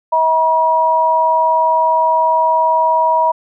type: tone pair together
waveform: sine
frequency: 640.7 / 960 Hz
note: E5 / B5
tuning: -49 / -49 cents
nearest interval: perfect fifth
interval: 700 cents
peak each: -16 / -11 dBFS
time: 0.12-3.32 s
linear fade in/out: 10 ms
effects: none